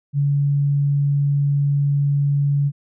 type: tone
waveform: sine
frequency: 142.3 Hz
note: C#3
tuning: 46 cents sharp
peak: -15 dBFS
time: 0.13-2.72 s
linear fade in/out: 50 ms
effects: none